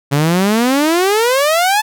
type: exponential sweep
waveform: sawtooth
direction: up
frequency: 137 to 880 Hz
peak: -7 dBFS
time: 0.11-1.82 s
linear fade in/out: 20 ms
effects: none